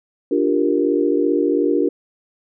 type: chord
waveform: sine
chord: G minor seventh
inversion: second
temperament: equal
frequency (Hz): 293.7 / 349.2 / 392 / 466.2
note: D4 / F4 / G4 / Bb4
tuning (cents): 0 / 0 / 0 / 0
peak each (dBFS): -19 / -20 / -21 / -21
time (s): 0.31-1.89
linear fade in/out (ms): 5
effects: none